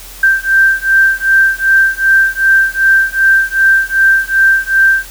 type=beating tone pair; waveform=sine; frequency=1568 / 1570.6 Hz; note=G6 / G6; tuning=0 / +3 cents; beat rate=2.6 Hz; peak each=-10 dBFS; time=0.23-5.05 s; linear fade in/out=5 ms; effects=added 42 Hz sine -34 dBFS peak until 5.1 s + white hiss -33 dBFS RMS until 5.1 s